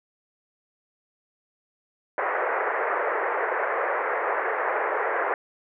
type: band-pass noise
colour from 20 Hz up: pink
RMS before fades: -26 dBFS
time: 2.18-5.34 s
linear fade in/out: 2 ms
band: 410 to 2000 Hz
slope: 48 dB/octave
effects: none